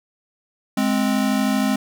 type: tone pair together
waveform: square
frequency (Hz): 208.8 / 261.6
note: G#3 / C4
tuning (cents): +10 / 0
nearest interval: major third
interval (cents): 390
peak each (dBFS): -21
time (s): 0.77-1.76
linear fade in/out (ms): 5
effects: none